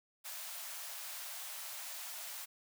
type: high-pass noise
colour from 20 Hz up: white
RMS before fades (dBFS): -45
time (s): 0.24-2.46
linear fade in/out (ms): 20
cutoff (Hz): 570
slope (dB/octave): 96
effects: none